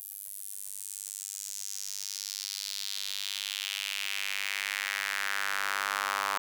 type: tone with high-pass filter sweep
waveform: square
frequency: 49.59 Hz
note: G1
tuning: 21 cents sharp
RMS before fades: -35 dBFS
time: 0-6.38 s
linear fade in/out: 0 ms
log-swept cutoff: 12000 to 1100 Hz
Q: 2.5
effects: none